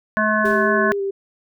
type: harmonic tone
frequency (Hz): 214.6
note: A3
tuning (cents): -43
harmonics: 1 / 3 / 5 / 7 / 8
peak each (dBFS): -22 / -22 / -22 / -22 / -22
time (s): 0.17-0.92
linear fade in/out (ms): 0
type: tone with vibrato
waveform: sine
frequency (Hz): 397.4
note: G4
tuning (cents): +24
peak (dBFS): -20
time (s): 0.44-1.11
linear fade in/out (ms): 10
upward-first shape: square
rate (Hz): 4.5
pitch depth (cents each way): 19
type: noise with exponential decay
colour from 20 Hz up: pink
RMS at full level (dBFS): -36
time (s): 0.45-0.91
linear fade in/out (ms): 5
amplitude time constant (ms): 100
effects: none